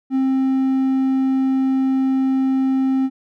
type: tone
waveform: triangle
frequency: 264.8 Hz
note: C4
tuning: 21 cents sharp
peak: -13 dBFS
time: 0.1-3.1 s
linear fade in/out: 50 ms
effects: none